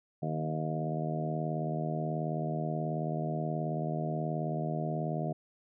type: harmonic tone with a mistuned harmonic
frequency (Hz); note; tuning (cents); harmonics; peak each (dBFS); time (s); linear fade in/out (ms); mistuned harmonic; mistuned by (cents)
78.6; D#2; +18; 2 / 3 / 4 / 5 / 6 / 7 / 8 / 9; -33 / -40 / -42 / -42 / -46 / -48 / -39 / -40; 0.22-5.33; 10; 2; -27
effects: none